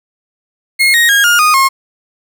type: tone with pitch steps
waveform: 35% pulse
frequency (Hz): 2152 / 1873.4 / 1630.9 / 1419.8 / 1236 / 1076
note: C7 / A#6 / G#6 / F6 / D#6 / C6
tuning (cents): +48 / +8 / -32 / +28 / -12 / +48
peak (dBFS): -5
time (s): 0.79-1.69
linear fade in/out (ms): 20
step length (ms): 150
effects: none